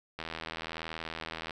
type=click train; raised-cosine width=0.3 ms; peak=-21 dBFS; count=108; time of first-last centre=0.19-1.508 s; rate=81.2 Hz; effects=none